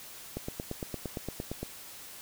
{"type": "click train", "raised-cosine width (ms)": 2, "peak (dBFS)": -21, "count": 12, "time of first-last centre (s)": [0.37, 1.63], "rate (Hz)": 8.73, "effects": ["white hiss -47 dBFS RMS until 2.21 s"]}